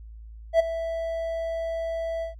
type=tone with ADSR envelope; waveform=triangle; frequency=659.3 Hz; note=E5; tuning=in tune; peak=-11 dBFS; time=0.53-2.35 s; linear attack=65 ms; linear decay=14 ms; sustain=-14 dB; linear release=130 ms; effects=added 55 Hz sine -40 dBFS peak until 2.39 s